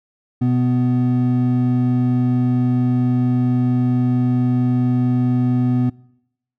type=tone pair together; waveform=triangle; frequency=124.45 / 248.9 Hz; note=B2 / B3; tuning=+14 / +14 cents; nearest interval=octave; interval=1200 cents; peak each=-15 / -15 dBFS; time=0.41-5.9 s; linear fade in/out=10 ms; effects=noise-tail reverb RT60 0.8 s tail -24 dB re dry

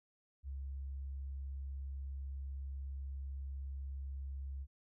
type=tone; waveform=sine; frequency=68.1 Hz; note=C#2; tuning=30 cents flat; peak=-40 dBFS; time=0.43-4.67 s; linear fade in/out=50 ms; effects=none

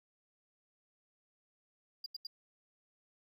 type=tone bursts; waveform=triangle; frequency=4826 Hz; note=D8; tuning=46 cents sharp; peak=-37 dBFS; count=3; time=2.04-2.27 s; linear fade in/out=5 ms; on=22 ms; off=82 ms; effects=tanh soft clip ceiling -34 dBFS

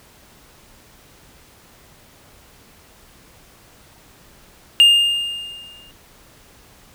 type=tone with exponential decay; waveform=triangle; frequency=2818 Hz; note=F7; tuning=15 cents sharp; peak=-4 dBFS; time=4.8-5.91 s; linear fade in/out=0 ms; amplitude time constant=240 ms; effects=pink hiss -49 dBFS RMS until 6.94 s

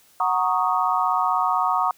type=chord; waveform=sine; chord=D# minor seventh; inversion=first; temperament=equal; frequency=740 / 932.3 / 1108.7 / 1244.5 Hz; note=F#5 / A#5 / C#6 / D#6; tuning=0 / 0 / 0 / 0 cents; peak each=-24 dBFS; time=0.2-1.91 s; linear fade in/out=2 ms; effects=white hiss -56 dBFS RMS until 1.97 s

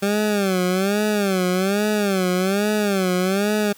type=tone with vibrato; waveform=20% pulse; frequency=196 Hz; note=G3; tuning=in tune; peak=-13 dBFS; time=0.02-3.73 s; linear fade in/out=10 ms; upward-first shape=sine; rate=1.2 Hz; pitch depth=140 cents each way; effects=white hiss -49 dBFS RMS until 3.77 s

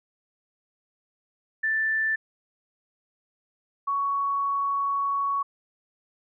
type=tone pair in turn; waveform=sine; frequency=1766 / 1117 Hz; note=A6 / C#6; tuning=+6 / +13 cents; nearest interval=minor sixth; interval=793 cents; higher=first; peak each=-22 / -23 dBFS; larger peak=first; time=1.63-2.16 / 3.87-5.43 s; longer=second; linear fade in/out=10 ms; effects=none

